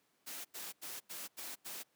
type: noise bursts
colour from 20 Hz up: white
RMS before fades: -45 dBFS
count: 6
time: 0.26-1.835 s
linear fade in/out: 20 ms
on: 190 ms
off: 87 ms
effects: pink hiss -75 dBFS RMS until 1.95 s + high-pass 200 Hz 12 dB/octave